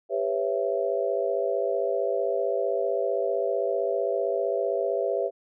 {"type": "chord", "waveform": "sine", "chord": "C# half-diminished seventh", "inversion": "second", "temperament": "just", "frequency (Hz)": [399.1, 498.9, 554.4, 665.2], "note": ["G4", "B4", "C#5", "E5"], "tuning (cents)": [31, 17, 0, 16], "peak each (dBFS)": -29, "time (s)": [0.09, 5.31], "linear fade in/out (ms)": 50, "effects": []}